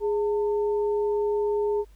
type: tone pair together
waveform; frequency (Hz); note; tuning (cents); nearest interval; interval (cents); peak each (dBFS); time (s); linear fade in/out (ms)
sine; 415.3 / 898.5; G#4 / A5; 0 / +36; octave + minor second; 1336; -22 / -34; 0-1.85; 50
effects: added 50 Hz sine -49 dBFS peak until 1.95 s + pink hiss -64 dBFS RMS until 1.95 s